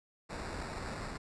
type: noise with sample-and-hold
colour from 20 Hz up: pink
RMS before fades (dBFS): -41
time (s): 0.29-1.18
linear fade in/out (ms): 20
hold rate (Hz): 3150
effects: resampled to 22050 Hz